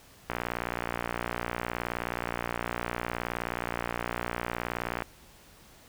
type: click train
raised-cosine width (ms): 0.5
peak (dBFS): -15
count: 281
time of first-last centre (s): 0.3-5.022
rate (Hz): 59.3
effects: pink hiss -55 dBFS RMS until 5.88 s